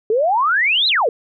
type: exponential two-way sweep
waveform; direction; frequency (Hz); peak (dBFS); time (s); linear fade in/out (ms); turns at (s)
sine; up then down; 415.3 to 4165 to 415.3; -13; 0.1-1.09; 2; 0.88
effects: none